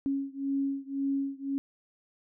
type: beating tone pair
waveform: sine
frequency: 274.6 / 276.5 Hz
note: C#4 / C#4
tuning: -16 / -4 cents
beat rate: 1.9 Hz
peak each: -31 / -32 dBFS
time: 0.06-1.58 s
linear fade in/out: 0 ms
effects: none